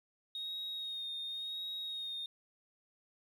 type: tone with vibrato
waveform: sine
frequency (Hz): 3729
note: A#7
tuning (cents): 0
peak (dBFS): -37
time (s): 0.35-2.26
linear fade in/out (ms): 2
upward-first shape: sine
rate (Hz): 0.92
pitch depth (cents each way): 27
effects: tanh soft clip ceiling -34 dBFS + 11-bit